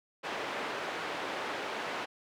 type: band-pass noise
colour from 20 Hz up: pink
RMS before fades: -37 dBFS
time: 0.23-2.06 s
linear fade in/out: 20 ms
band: 420 to 2700 Hz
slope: 12 dB/octave
effects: none